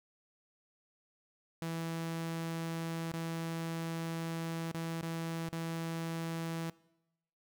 sawtooth tone with dropouts, 164.81 Hz, E3, in tune, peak -32 dBFS, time 1.62-6.7 s, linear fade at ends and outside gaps 0 ms, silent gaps 3.116-3.137 / 4.716-4.745 / 5.012-5.028 / 5.488-5.528 s, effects noise-tail reverb RT60 0.9 s tail -22 dB re dry

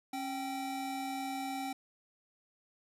square tone pair together, 272.3 / 777 Hz, C#4 / G5, -31 / -16 cents, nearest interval octave + tritone, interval 1815 cents, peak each -40 / -39 dBFS, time 0.13-1.73 s, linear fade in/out 5 ms, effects resampled to 32000 Hz

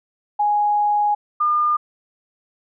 sine tone pair in turn, 830.6 / 1208.2 Hz, G#5 / D6, 0 / +49 cents, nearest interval tritone, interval 649 cents, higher second, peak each -15 dBFS, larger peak neither, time 0.39-1.15 / 1.4-1.77 s, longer first, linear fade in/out 10 ms, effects none

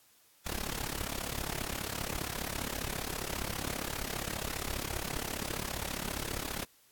pink noise with amplitude modulation, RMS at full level -33 dBFS, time 0.46-6.65 s, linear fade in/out 5 ms, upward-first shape sine, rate 34.9 Hz, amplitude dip 95%, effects white hiss -64 dBFS RMS until 6.91 s + AAC 64 kbps

